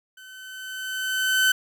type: tone with level ramp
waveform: 30% pulse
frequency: 1524 Hz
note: G6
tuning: 49 cents flat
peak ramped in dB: -41 to -13 dBFS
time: 0.17-1.52 s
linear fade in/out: 5 ms
effects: none